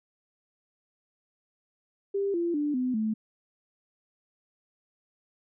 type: tone with pitch steps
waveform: sine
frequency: 397.4 / 342 / 294.3 / 253.3 / 217.9 Hz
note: G4 / F4 / D4 / B3 / A3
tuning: +24 / -36 / +4 / +44 / -17 cents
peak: -25 dBFS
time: 2.14-3.14 s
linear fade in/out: 10 ms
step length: 200 ms
effects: none